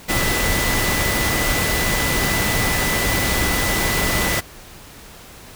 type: tone in noise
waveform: sine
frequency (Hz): 1991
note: B6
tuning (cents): +14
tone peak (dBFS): -24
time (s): 0.08-4.41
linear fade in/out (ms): 20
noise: pink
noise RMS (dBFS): -20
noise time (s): 0.08-4.41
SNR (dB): -7
effects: pink hiss -41 dBFS RMS until 5.55 s